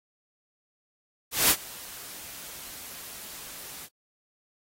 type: noise with ADSR envelope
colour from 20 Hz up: white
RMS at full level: -19 dBFS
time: 1.31-3.89 s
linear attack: 190 ms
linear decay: 57 ms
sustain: -23 dB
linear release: 52 ms
effects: AAC 48 kbps